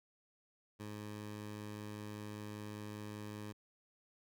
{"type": "tone", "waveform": "15% pulse", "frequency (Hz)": 105.1, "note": "G#2", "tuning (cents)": 21, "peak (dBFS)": -38, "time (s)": [0.79, 3.53], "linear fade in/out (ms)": 20, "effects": []}